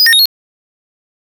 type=tone with pitch steps; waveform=square; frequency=4964 / 1836 / 3739 / 4306 Hz; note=D#8 / A#6 / A#7 / C8; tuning=-5 / -27 / +4 / +49 cents; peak=-6 dBFS; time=0-0.256 s; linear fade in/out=0 ms; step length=64 ms; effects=none